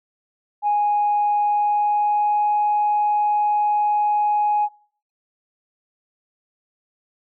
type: tone with pitch glide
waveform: sine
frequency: 829 to 835.2 Hz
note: G#5 to G#5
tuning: -3 to +10 cents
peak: -15 dBFS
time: 0.62-4.69 s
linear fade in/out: 50 ms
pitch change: +13 cents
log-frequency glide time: 1.4-2.52 s
effects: noise-tail reverb RT60 0.5 s tail -24 dB re dry + tanh soft clip ceiling -12 dBFS